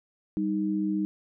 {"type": "tone pair together", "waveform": "sine", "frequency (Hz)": [195.98, 311.1], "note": ["G3", "D#4"], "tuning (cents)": [0, 0], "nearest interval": "minor sixth", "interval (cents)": 800, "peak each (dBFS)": [-28, -27], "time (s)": [0.37, 1.05], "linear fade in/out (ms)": 0, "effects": []}